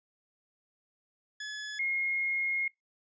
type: tone pair in turn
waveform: sawtooth / sine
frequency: 1706 / 2149 Hz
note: G#6 / C7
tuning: +46 / +46 cents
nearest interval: major third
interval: 400 cents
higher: second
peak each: -33 / -28 dBFS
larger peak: second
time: 1.4-1.79 / 1.79-2.68 s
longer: second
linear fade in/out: 5 ms
effects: noise-tail reverb RT60 0.2 s tail -25 dB re dry + resampled to 16000 Hz